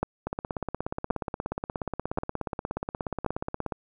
two click trains, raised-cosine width 1 ms, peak -16 / -11 dBFS, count 59 / 4, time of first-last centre 0.27-3.722 / 0.03-3.263 s, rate 16.8 / 0.928 Hz, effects none

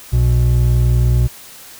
triangle tone pair together, 60.6 / 121.06 Hz, B1 / B2, -32 / -34 cents, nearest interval octave, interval 1198 cents, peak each -11 dBFS, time 0.12-1.28 s, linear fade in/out 20 ms, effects white hiss -38 dBFS RMS until 1.79 s

